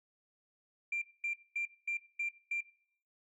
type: tone bursts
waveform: sine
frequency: 2371 Hz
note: D7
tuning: 16 cents sharp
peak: -31 dBFS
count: 6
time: 0.92-2.608 s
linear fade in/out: 5 ms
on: 98 ms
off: 220 ms
effects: noise-tail reverb RT60 0.6 s tail -21 dB re dry + tanh soft clip ceiling -28 dBFS